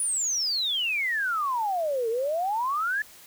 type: exponential two-way sweep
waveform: sine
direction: down then up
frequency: 9956 to 440 to 1753 Hz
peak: -24 dBFS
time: 0-3.02 s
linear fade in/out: 2 ms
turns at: 2.09 s
effects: white hiss -50 dBFS RMS until 3.26 s